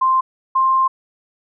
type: tone pair in turn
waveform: sine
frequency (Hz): 1046.5 / 1053.8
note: C6 / C6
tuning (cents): 0 / +12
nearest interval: unison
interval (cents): 12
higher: second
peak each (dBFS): -12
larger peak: neither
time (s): 0.01-0.21 / 0.55-0.88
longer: second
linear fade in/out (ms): 10
effects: none